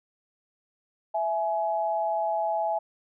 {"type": "tone pair together", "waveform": "sine", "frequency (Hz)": [661, 842.3], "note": ["E5", "G#5"], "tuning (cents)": [5, 24], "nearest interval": "major third", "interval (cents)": 419, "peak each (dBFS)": -27, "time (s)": [1.14, 2.79], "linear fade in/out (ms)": 10, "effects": []}